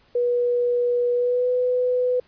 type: tone with pitch glide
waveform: sine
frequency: 485.7 to 498.8 Hz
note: B4 to B4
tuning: -29 to +17 cents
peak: -18 dBFS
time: 0.15-2.2 s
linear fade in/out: 5 ms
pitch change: +46 cents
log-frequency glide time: 1.13-1.5 s
effects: pink hiss -58 dBFS RMS until 2.27 s + resampled to 11025 Hz